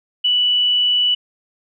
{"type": "tone", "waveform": "sine", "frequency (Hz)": 2960, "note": "F#7", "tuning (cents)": 0, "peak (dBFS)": -13, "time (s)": [0.24, 1.15], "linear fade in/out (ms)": 10, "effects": []}